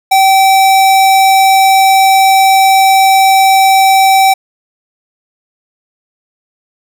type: tone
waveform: square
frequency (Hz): 772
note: G5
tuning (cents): -27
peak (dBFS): -5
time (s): 0.11-4.34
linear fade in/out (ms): 10
effects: none